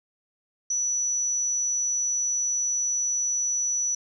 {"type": "tone", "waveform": "sine", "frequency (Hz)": 5920, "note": "F#8", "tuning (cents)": 0, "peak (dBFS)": -23, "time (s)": [0.7, 3.95], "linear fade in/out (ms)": 5, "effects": ["10-bit"]}